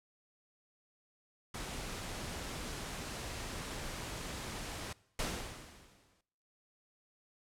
pink noise, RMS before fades -42 dBFS, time 1.54-4.93 s, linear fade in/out 5 ms
pink noise with exponential decay, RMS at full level -34 dBFS, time 5.19-6.21 s, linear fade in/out 2 ms, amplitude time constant 220 ms
effects noise-tail reverb RT60 0.9 s tail -22 dB re dry + low-pass 10000 Hz 12 dB/octave

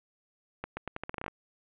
accelerating click train, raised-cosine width 0.5 ms, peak -20 dBFS, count 12, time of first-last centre 0.64-1.281 s, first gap 130 ms, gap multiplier 0.82, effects resampled to 8000 Hz + 8-bit

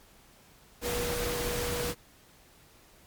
sine tone in noise, 482.6 Hz, B4, 40 cents flat, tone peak -33 dBFS, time 0.81-1.95 s, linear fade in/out 50 ms, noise pink, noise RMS -33 dBFS, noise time 0.81-1.95 s, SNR -3 dB, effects pink hiss -58 dBFS RMS until 3.06 s + MP3 96 kbps

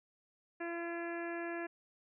harmonic tone, 340.1 Hz, F4, 46 cents flat, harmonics 1 / 2 / 3 / 4 / 5 / 6 / 7 / 8, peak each -40 / -44 / -51 / -52 / -45 / -54 / -52 / -57 dBFS, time 0.6-1.67 s, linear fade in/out 10 ms, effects none

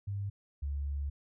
sine tone pair in turn, 100 / 70.85 Hz, G2 / C#2, +35 / +38 cents, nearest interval tritone, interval 597 cents, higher first, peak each -33 / -32 dBFS, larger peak second, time 0.07-0.3 / 0.62-1.1 s, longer second, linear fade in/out 10 ms, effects none

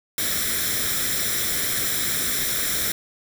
white noise with comb filter, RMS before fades -24 dBFS, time 0.18-2.92 s, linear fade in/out 2 ms, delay 0.54 ms, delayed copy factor +0.7, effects none

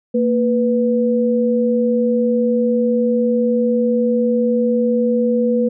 sine tone pair together, 230 / 492 Hz, A#3 / B4, -23 / -7 cents, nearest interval octave + minor second, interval 1316 cents, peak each -16 dBFS, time 0.14-5.69 s, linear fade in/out 10 ms, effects none

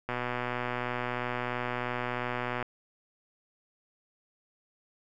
click train, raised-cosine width 0.5 ms, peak -17 dBFS, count 313, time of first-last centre 0.09-2.627 s, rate 123 Hz, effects none

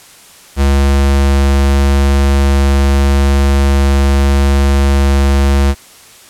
square tone, 69.2 Hz, C#2, 2 cents flat, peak -8 dBFS, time 0.56-5.75 s, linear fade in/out 50 ms, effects white hiss -39 dBFS RMS until 6.29 s + low-pass 11000 Hz 12 dB/octave

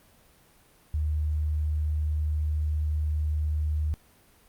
sine tone, 76.2 Hz, D#2, 36 cents flat, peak -24 dBFS, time 0.94-3.94 s, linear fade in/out 0 ms, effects pink hiss -59 dBFS RMS until 4.48 s + Opus 32 kbps

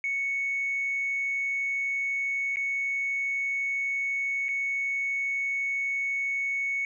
sine tone with dropouts, 2217 Hz, C#7, in tune, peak -25 dBFS, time 0.04-6.85 s, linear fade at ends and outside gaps 1 ms, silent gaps 2.559-2.569 / 4.484-4.489 s, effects tanh soft clip ceiling -22 dBFS

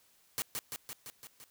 white noise with echo, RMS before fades -34 dBFS, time 0.38-0.42 s, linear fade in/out 0 ms, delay 170 ms, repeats 6, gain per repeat -3 dB, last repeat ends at 1.44 s, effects white hiss -67 dBFS RMS until 1.5 s

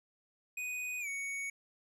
square tone with pitch glide, 2489 to 2230 Hz, D#7 to C#7, 0 to +10 cents, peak -37 dBFS, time 0.57-1.5 s, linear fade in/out 5 ms, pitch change -190 cents, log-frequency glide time 1-1.08 s, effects low-pass 12000 Hz 12 dB/octave

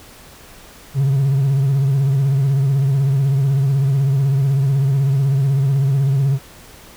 triangle tone with vibrato, 136.8 Hz, C#3, 23 cents flat, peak -10 dBFS, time 0.94-6.39 s, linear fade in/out 50 ms, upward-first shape triangle, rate 16 Hz, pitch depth 89 cents each way, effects tanh soft clip ceiling -7 dBFS + pink hiss -42 dBFS RMS until 6.96 s

